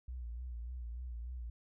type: tone with vibrato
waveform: sine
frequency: 60.1 Hz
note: B1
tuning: 46 cents flat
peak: -40 dBFS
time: 0.08-1.5 s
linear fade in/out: 5 ms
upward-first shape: sine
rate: 3.4 Hz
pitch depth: 80 cents each way
effects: none